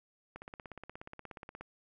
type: click train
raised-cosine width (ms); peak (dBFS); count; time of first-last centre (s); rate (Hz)
0.5; -30; 22; 0.36-1.61; 16.8
effects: none